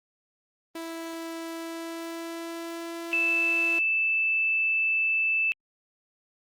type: tone with pitch glide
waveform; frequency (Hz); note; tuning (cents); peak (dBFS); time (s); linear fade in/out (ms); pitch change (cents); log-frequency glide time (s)
sawtooth; 329.9 to 336.4; E4 to E4; +1 to +35; -30; 0.75-3.79; 5; +34; 1.54-3.13
type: tone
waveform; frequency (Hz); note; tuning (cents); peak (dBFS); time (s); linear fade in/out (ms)
sine; 2637; E7; 0; -22; 3.13-5.52; 0
effects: Opus 24 kbps